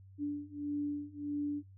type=beating tone pair; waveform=sine; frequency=290.3 / 291.9 Hz; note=D4 / D4; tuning=-20 / -10 cents; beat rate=1.6 Hz; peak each=-38 / -37 dBFS; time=0.18-1.63 s; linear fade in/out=50 ms; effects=noise-tail reverb RT60 0.2 s tail -26 dB re dry + added 96 Hz sine -53 dBFS peak until 1.77 s